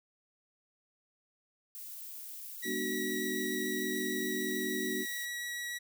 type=noise; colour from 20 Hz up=violet; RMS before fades=-45 dBFS; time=1.75-5.25 s; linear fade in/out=0 ms
type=tone with vibrato; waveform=sawtooth; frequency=1926 Hz; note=B6; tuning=44 cents flat; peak=-33 dBFS; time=2.62-5.79 s; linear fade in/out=20 ms; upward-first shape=triangle; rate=6.8 Hz; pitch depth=8 cents each way
type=chord; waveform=sine; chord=G# half-diminished seventh; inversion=none; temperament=just; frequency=207.7 / 249.2 / 299 / 373.8 Hz; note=G#3 / B3 / D4 / F#4; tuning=0 / +16 / +31 / +18 cents; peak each=-42 / -39 / -40 / -37 dBFS; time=2.64-5.06 s; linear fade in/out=50 ms
effects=none